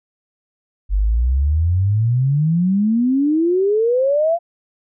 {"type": "exponential sweep", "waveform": "sine", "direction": "up", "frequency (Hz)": [46.48, 698.5], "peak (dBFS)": -13, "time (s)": [0.89, 4.39], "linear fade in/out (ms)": 50, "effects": []}